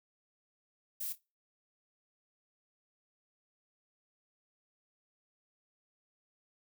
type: noise with echo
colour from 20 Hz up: violet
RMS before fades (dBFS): -38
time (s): 1-1.13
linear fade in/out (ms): 10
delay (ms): 27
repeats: 2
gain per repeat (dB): -14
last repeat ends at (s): 1.184
effects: noise-tail reverb RT60 0.3 s tail -25 dB re dry